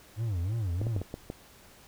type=tone with vibrato; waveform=triangle; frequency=99.5 Hz; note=G2; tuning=26 cents sharp; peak=-26 dBFS; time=0.16-1.03 s; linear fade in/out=50 ms; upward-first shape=sine; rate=3.1 Hz; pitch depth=280 cents each way
type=clicks; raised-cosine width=2 ms; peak=-22 dBFS; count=6; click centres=0.815 / 0.868 / 0.964 / 1.016 / 1.141 / 1.301 s
effects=pink hiss -55 dBFS RMS until 1.87 s